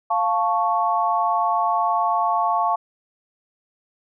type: chord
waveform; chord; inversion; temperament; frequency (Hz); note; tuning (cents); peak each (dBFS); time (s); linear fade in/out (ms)
sine; F augmented; none; equal; 698.5 / 880 / 1108.7; F5 / A5 / C#6; 0 / 0 / 0; -22; 0.1-2.76; 10
effects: none